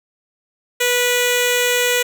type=tone with notch filter; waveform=10% pulse; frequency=490 Hz; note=B4; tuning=14 cents flat; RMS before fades=-17 dBFS; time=0.8-2.03 s; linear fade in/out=10 ms; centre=1100 Hz; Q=1; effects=none